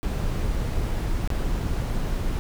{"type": "noise with dropouts", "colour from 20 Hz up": "brown", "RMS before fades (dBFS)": -25, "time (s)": [0.03, 2.39], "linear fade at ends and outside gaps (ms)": 0, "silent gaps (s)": [1.275, 1.303], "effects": []}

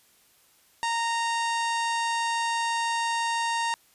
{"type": "harmonic tone with a mistuned harmonic", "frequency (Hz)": 926, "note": "A#5", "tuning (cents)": -12, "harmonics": [1, 2, 3, 4, 5, 6, 7, 8, 9, 10], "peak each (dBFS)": [-26, -32, -36, -38, -40, -42, -43, -44, -45, -46], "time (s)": [0.83, 3.74], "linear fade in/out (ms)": 0, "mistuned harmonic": 10, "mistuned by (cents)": 27, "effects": ["white hiss -61 dBFS RMS until 3.94 s", "resampled to 32000 Hz"]}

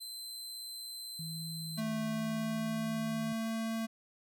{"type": "tone", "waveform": "sawtooth", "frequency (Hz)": 4079, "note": "C8", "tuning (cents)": -45, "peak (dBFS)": -39, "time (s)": [0, 1.81], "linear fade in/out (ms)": 20}
{"type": "tone with vibrato", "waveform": "sine", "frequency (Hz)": 159.4, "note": "D#3", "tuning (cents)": 42, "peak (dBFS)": -40, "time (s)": [1.19, 3.33], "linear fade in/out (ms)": 5, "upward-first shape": "triangle", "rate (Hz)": 0.88, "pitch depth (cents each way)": 22}
{"type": "tone with pitch glide", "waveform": "square", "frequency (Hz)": [220, 224.5], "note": ["A3", "A3"], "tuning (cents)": [0, 35], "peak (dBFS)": -34, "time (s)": [1.77, 3.87], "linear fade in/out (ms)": 20, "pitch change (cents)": 35, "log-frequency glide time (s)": [1.95, 3.54]}
{"effects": []}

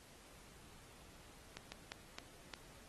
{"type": "slowing click train", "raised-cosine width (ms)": 0.2, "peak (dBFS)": -27, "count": 5, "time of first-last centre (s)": [1.57, 2.538], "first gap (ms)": 150, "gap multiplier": 1.33, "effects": ["pink hiss -61 dBFS RMS until 2.88 s", "AAC 32 kbps"]}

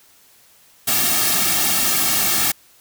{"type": "noise with comb filter", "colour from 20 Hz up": "white", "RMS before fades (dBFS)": -18, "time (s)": [0.87, 2.52], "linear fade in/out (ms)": 10, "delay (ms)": 2, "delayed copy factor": -0.85, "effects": ["white hiss -52 dBFS RMS until 2.8 s"]}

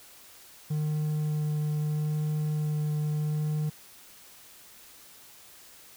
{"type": "tone with vibrato", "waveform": "triangle", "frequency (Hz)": 151.6, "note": "D#3", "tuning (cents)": -45, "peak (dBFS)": -24, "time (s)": [0.7, 3.7], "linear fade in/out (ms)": 10, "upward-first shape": "sine", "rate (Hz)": 0.77, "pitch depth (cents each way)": 9, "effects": ["white hiss -52 dBFS RMS until 5.96 s"]}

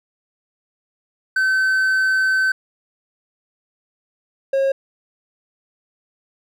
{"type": "tone pair in turn", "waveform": "triangle", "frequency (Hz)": [1533, 542], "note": ["G6", "C#5"], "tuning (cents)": [-39, -39], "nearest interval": "octave + tritone", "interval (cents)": 1800, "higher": "first", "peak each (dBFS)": -13, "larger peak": "neither", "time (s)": [[1.36, 2.52], [4.53, 4.72]], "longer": "first", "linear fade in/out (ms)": 5, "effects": []}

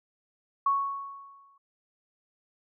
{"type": "tone with exponential decay", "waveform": "sine", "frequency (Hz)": 1108.7, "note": "C#6", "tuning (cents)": 0, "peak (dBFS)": -20, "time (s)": [0.66, 1.58], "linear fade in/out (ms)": 5, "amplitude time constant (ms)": 200, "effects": []}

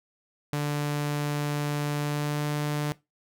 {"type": "tone with pitch glide", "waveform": "sawtooth", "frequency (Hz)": [146.7, 148.15], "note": ["D3", "D3"], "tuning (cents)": [-2, 15], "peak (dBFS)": -22, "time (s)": [0.53, 2.92], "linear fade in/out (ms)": 0, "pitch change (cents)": 17, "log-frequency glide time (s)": [1.99, 2.46], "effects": ["noise-tail reverb RT60 0.2 s tail -19 dB re dry"]}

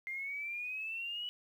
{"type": "exponential sweep", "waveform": "sine", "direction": "up", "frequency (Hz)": [2093, 2960], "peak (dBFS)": -37, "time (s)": [0.07, 1.29], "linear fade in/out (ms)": 0, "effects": ["11-bit"]}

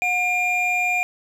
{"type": "tone pair together", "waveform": "triangle", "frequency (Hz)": [725.4, 2400], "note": ["F#5", "D7"], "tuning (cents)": [-34, 37], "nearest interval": "octave + major sixth", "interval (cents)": 2071, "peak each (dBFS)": [-23, -18], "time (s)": [0.02, 1.03], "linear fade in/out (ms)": 0, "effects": []}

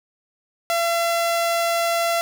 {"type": "tone", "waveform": "sawtooth", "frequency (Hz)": 678, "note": "E5", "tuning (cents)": 49, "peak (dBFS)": -15, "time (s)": [0.7, 2.21], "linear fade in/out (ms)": 0, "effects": []}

